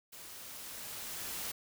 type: noise with level ramp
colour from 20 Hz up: white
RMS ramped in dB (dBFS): -50 to -39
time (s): 0.12-1.52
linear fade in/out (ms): 10
effects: none